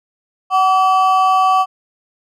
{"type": "ring-modulated tone", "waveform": "triangle", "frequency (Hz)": 950, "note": "A#5", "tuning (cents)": 33, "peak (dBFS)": -5, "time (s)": [0.5, 1.66], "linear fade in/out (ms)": 50, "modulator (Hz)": 198, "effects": []}